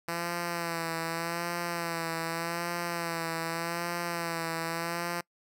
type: tone with vibrato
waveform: 5% pulse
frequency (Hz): 168.5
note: E3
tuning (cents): +38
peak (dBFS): -20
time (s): 0.08-5.21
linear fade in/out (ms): 5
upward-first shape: sine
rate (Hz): 0.84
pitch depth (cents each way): 43
effects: noise-tail reverb RT60 0.1 s tail -25 dB re dry